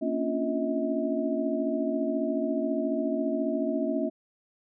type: tone cluster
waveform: sine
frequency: 232.4 / 276.4 / 290.8 / 349.2 / 638 Hz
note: A#3 / C#4 / D4 / F4 / D#5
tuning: -5 / -5 / -17 / 0 / +43 cents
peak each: -32 / -30 / -34 / -33 / -31 dBFS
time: 0.01-4.1 s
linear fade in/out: 20 ms
effects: none